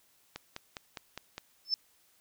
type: click train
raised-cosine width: 0.2 ms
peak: -22 dBFS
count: 6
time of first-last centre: 0.36-1.38 s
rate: 4.9 Hz
type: tone with exponential growth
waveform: sine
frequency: 5274 Hz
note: E8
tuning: in tune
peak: -22 dBFS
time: 1.65-1.74 s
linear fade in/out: 1 ms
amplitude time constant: 19 ms
effects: white hiss -67 dBFS RMS until 2.2 s